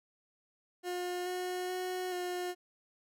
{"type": "tone with pitch steps", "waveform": "30% pulse", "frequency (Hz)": [357.7, 363.1, 366.5, 358.4], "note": ["F4", "F#4", "F#4", "F4"], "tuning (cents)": [41, -33, -16, 45], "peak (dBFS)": -32, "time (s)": [0.83, 2.55], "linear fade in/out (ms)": 50, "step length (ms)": 430, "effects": []}